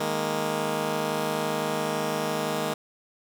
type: chord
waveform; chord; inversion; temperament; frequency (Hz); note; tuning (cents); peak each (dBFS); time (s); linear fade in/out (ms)
10% pulse; D# suspended fourth; none; just; 155.56 / 207.4 / 233.3; D#3 / G#3 / A#3; 0 / -2 / +2; -23; 0-2.74; 5
effects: none